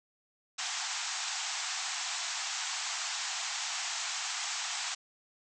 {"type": "band-pass noise", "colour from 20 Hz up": "white", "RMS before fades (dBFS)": -36, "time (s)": [0.58, 4.95], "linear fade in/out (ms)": 10, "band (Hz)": [690, 7800], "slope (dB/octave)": 96, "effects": []}